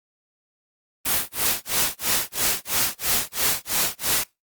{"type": "noise with tremolo", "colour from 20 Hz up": "white", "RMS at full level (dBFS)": -20, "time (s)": [1.05, 4.24], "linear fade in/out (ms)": 10, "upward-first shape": "sine", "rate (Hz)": 3, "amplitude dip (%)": 100, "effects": ["noise-tail reverb RT60 0.2 s tail -21 dB re dry", "Opus 32 kbps"]}